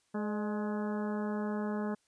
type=harmonic tone with a mistuned harmonic; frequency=210.7 Hz; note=G#3; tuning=25 cents sharp; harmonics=1 / 2 / 3 / 4 / 5 / 6 / 7 / 8; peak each=-33 / -39 / -43 / -45 / -47 / -49 / -50 / -51 dBFS; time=0.14-1.95 s; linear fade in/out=10 ms; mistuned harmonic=3; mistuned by=-49 cents; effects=white hiss -73 dBFS RMS until 2.07 s + resampled to 22050 Hz